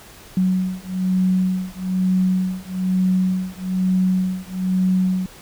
sine beating tone pair, 185 / 186.1 Hz, F#3 / F#3, 0 / +10 cents, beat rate 1.1 Hz, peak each -20 dBFS, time 0.37-5.26 s, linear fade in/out 2 ms, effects pink hiss -43 dBFS RMS until 5.41 s

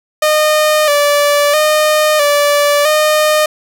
sawtooth tone with vibrato, 596 Hz, D5, 25 cents sharp, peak -5 dBFS, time 0.22-3.46 s, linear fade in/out 5 ms, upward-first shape square, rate 0.76 Hz, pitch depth 46 cents each way, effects none

